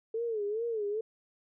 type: tone with vibrato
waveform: sine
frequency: 437.5 Hz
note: A4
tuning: 10 cents flat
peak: -30 dBFS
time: 0.14-1.01 s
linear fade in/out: 5 ms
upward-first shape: sine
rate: 2.4 Hz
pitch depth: 130 cents each way
effects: none